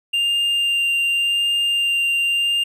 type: tone with vibrato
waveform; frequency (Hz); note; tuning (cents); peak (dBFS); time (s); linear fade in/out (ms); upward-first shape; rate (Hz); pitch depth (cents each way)
triangle; 2794; F7; 0; -15; 0.13-2.64; 10; sine; 0.88; 8
effects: none